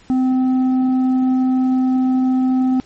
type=tone with tanh clipping; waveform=triangle; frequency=257.8 Hz; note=C4; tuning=26 cents flat; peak=-14 dBFS; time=0.1-2.8 s; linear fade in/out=0 ms; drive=10 dB; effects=pink hiss -49 dBFS RMS until 2.85 s + MP3 32 kbps